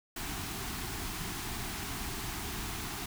pink band-stop noise, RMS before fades -38 dBFS, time 0.16-3.06 s, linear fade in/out 5 ms, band 430 to 670 Hz, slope 96 dB/octave, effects none

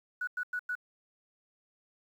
sine tone bursts, 1472 Hz, F#6, 9 cents flat, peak -31 dBFS, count 4, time 0.21-0.753 s, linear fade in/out 5 ms, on 63 ms, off 97 ms, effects 10-bit

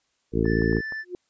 harmonic tone, 55.8 Hz, A1, 25 cents sharp, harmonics 1 / 2 / 3 / 4 / 5 / 6 / 7 / 8, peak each -28 / -28 / -28 / -28 / -28 / -28 / -28 / -28 dBFS, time 0.32-0.82 s, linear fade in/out 50 ms
triangle tone, 1760 Hz, A6, in tune, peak -28 dBFS, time 0.44-1.05 s, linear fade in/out 50 ms
clicks, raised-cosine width 1 ms, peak -27 dBFS, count 5, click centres 0.456 / 0.619 / 0.728 / 0.767 / 0.923 s
sine tone with exponential growth, 358.7 Hz, F4, 46 cents sharp, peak -26 dBFS, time 1.03-1.15 s, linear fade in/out 1 ms, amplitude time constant 26 ms
effects white hiss -71 dBFS RMS until 1.29 s + resampled to 16000 Hz

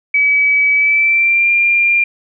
sine tone with pitch glide, 2284 to 2392 Hz, D7 to D7, -49 to +31 cents, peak -9 dBFS, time 0.14-2.04 s, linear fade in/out 5 ms, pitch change +80 cents, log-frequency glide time 0.74-1.51 s, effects none

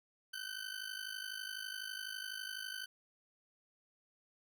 20% pulse ring-modulated tone, 1524 Hz, G6, 49 cents flat, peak -34 dBFS, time 0.33-2.86 s, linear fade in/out 10 ms, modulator 26 Hz, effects none

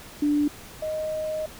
sine tone pair in turn, 293.7 / 622.3 Hz, D4 / D#5, 0 / 0 cents, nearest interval octave + minor second, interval 1300 cents, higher second, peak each -19 / -26 dBFS, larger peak first, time 0.22-0.48 / 0.82-1.46 s, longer second, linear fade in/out 5 ms, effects pink hiss -44 dBFS RMS until 1.59 s

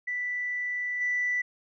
sine tone with level steps, 1975.5 Hz, B6, in tune, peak -28 / -24 dBFS, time 0.07-1.42 s, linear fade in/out 10 ms, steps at 1 s, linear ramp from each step 20 ms, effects tanh soft clip ceiling -20 dBFS

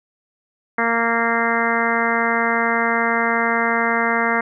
harmonic tone, 231.3 Hz, A#3, 13 cents flat, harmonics 1 / 2 / 3 / 4 / 5 / 6 / 7 / 8 / 9, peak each -25 / -25 / -25 / -25 / -25 / -25 / -25 / -25 / -25 dBFS, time 0.78-4.41 s, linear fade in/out 5 ms, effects none

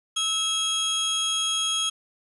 sawtooth tone pair together, 1300 / 3276 Hz, E6 / G#7, -24 / -24 cents, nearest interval octave + major third, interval 1600 cents, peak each -29 / -20 dBFS, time 0.16-1.9 s, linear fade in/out 10 ms, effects resampled to 24000 Hz + 9-bit

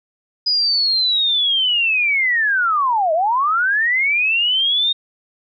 sine linear two-way sweep, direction down then up, 4984 to 611 to 3713 Hz, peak -14 dBFS, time 0.46-4.93 s, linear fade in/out 10 ms, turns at 3.13 s, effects none

